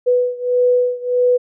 sine beating tone pair, 493.9 / 495.5 Hz, B4 / B4, 0 / +6 cents, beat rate 1.6 Hz, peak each -15 / -17 dBFS, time 0.06-1.38 s, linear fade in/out 20 ms, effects none

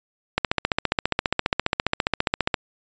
click train, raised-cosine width 0.3 ms, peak -3 dBFS, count 33, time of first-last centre 0.38-2.542 s, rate 14.8 Hz, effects resampled to 16000 Hz

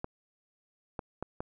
clicks, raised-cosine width 1 ms, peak -21 dBFS, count 4, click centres 0.044 / 0.992 / 1.226 / 1.405 s, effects none

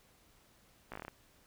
slowing click train, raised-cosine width 0.5 ms, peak -28 dBFS, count 8, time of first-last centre 0.92-1.081 s, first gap 16 ms, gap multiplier 1.12, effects pink hiss -66 dBFS RMS until 1.46 s

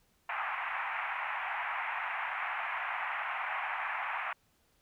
pink band-pass noise, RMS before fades -36 dBFS, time 0.29-4.33 s, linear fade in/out 5 ms, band 760 to 2500 Hz, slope 48 dB/octave, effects pink hiss -71 dBFS RMS until 4.81 s

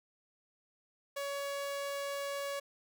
sawtooth tone, 562 Hz, C#5, 24 cents sharp, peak -32 dBFS, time 1.16-2.6 s, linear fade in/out 10 ms, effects none

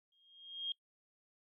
sine tone with exponential growth, 3237 Hz, G#7, 45 cents flat, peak -33 dBFS, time 0.12-0.72 s, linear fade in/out 2 ms, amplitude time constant 130 ms, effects noise-tail reverb RT60 0.1 s tail -23 dB re dry

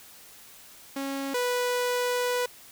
sawtooth tone pair in turn, 274.2 / 492.4 Hz, C#4 / B4, -19 / -5 cents, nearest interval minor seventh, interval 1014 cents, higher second, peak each -26 / -21 dBFS, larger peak second, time 0.96-1.34 / 1.34-2.46 s, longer second, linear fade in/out 5 ms, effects white hiss -50 dBFS RMS until 2.71 s

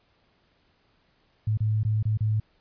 sine tone with dropouts, 107.9 Hz, A2, 33 cents flat, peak -21 dBFS, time 1.47-2.4 s, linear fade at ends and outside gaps 5 ms, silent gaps 1.574-1.604 / 1.833-1.849 / 2.028-2.053 / 2.174-2.206 s, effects pink hiss -66 dBFS RMS until 2.6 s + resampled to 11025 Hz

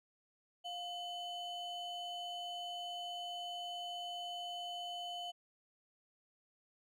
triangle ring-modulated tone, 1864.7 Hz, A#6, in tune, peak -36 dBFS, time 0.64-5.32 s, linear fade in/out 20 ms, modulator 1160 Hz, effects none

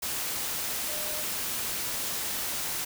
sine tone in noise, 609 Hz, D#5, 37 cents flat, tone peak -41 dBFS, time 0.88-1.23 s, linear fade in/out 10 ms, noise white, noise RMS -32 dBFS, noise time 0.02-2.85 s, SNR -12 dB, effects none

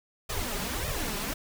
pink noise with flanger, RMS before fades -32 dBFS, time 0.29-1.34 s, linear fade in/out 10 ms, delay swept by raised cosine 1.6 to 5 ms, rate 1.7 Hz, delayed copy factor +0.9, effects none

